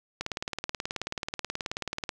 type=click train; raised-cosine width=0.2 ms; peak=-14 dBFS; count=36; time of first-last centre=0.21-2.092 s; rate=18.6 Hz; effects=none